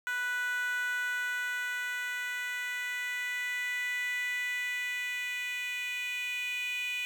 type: tone with high-pass filter sweep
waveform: 10% pulse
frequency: 493.9 Hz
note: B4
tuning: in tune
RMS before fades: -34 dBFS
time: 0.07-7.05 s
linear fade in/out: 0 ms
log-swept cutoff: 1400 to 2500 Hz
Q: 5.9
effects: none